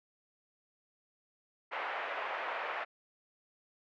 pink band-pass noise, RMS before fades -38 dBFS, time 1.71-2.85 s, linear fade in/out 20 ms, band 570 to 2400 Hz, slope 24 dB/octave, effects none

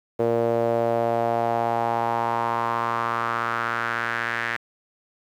sawtooth tone with band-pass filter sweep, 116.54 Hz, A#2, in tune, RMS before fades -24 dBFS, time 0.19-4.57 s, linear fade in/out 10 ms, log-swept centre 490 to 1800 Hz, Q 3.5, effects 9-bit

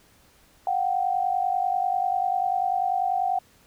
sine tone pair together, 720.8 / 771 Hz, F#5 / G5, -45 / -29 cents, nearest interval minor second, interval 116 cents, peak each -25 / -24 dBFS, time 0.67-3.39 s, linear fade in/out 2 ms, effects pink hiss -58 dBFS RMS until 3.66 s

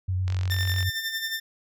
sine tone with vibrato, 92.5 Hz, F#2, in tune, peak -23 dBFS, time 0.08-0.9 s, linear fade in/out 10 ms, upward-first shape square, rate 9.1 Hz, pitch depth 19 cents each way
click train, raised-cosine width 0.2 ms, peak -20 dBFS, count 26, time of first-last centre 0.28-0.828 s, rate 45.6 Hz
20% pulse tone with tremolo, 1794 Hz, A6, 33 cents sharp, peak -21 dBFS, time 0.5-1.4 s, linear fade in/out 10 ms, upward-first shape sine, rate 11 Hz, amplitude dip 55%
effects none

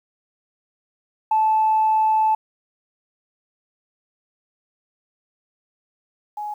sine tone pair in turn, 872 / 838.1 Hz, A5 / G#5, -16 / +16 cents, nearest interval minor second, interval 68 cents, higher first, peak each -14 / -26 dBFS, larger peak first, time 1.31-2.35 / 6.37-6.54 s, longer first, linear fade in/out 5 ms, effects tanh soft clip ceiling -10 dBFS + 9-bit

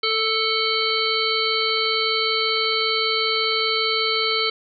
harmonic tone with a mistuned harmonic, 443.7 Hz, A4, 14 cents sharp, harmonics 1 / 3 / 5 / 7 / 9 / 10, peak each -26 / -26 / -26 / -26 / -26 / -26 dBFS, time 0.03-4.5 s, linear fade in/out 5 ms, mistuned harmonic 3, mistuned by -18 cents, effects none

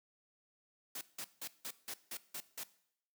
white noise bursts, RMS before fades -43 dBFS, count 8, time 0.95-2.636 s, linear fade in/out 5 ms, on 62 ms, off 170 ms, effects noise-tail reverb RT60 0.7 s tail -18 dB re dry + high-pass 150 Hz 12 dB/octave

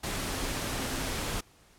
sine tone in noise, 264.2 Hz, C4, 17 cents sharp, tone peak -42 dBFS, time 0.16-1.11 s, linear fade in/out 10 ms, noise pink, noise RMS -33 dBFS, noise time 0.03-1.41 s, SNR -12 dB, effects pink hiss -60 dBFS RMS until 1.78 s + low-pass 12000 Hz 12 dB/octave

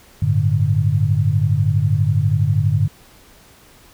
sine chord, G suspended second, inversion none, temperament just, 98 / 110.25 / 147 Hz, G2 / A2 / D3, 0 / +4 / +2 cents, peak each -18 dBFS, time 0.22-2.88 s, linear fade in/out 5 ms, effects pink hiss -48 dBFS RMS until 3.93 s

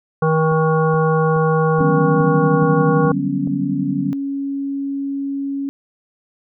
harmonic tone, 158.7 Hz, D#3, 35 cents sharp, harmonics 1 / 3 / 5 / 7 / 9, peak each -16 / -17 / -24 / -22 / -27 dBFS, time 0.22-3.12 s, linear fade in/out 5 ms
click train, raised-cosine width 2 ms, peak -21 dBFS, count 8, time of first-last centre 0.52-3.474 s, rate 2.37 Hz
sine tone, 277.2 Hz, C#4, in tune, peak -20 dBFS, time 1.8-5.69 s, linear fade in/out 0 ms
sine chord, G major seventh, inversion second, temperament equal, 146.83 / 185 / 196 / 246.9 Hz, D3 / F#3 / G3 / B3, 0 / 0 / 0 / 0 cents, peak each -25 dBFS, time 1.81-4.13 s, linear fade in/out 0 ms
effects none

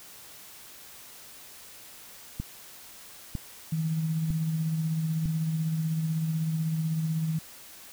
click train, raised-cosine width 5 ms, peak -19 dBFS, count 4, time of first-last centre 2.4-5.257 s, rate 1.05 Hz
sine tone with tremolo, 160 Hz, D#3, 49 cents sharp, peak -24 dBFS, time 3.72-7.39 s, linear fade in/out 5 ms, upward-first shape sine, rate 16 Hz, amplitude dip 35%
effects white hiss -48 dBFS RMS until 7.92 s

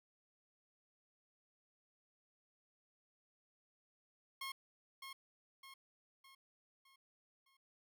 15% pulse tone with echo, 1078 Hz, C#6, 49 cents flat, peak -36 dBFS, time 4.41-4.52 s, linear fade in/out 5 ms, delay 610 ms, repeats 5, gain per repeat -6 dB, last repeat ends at 7.57 s, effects none

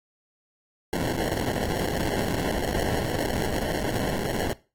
white noise with sample-and-hold, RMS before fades -27 dBFS, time 0.93-4.53 s, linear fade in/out 0 ms, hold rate 1225 Hz, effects noise-tail reverb RT60 0.3 s tail -19 dB re dry + AAC 48 kbps

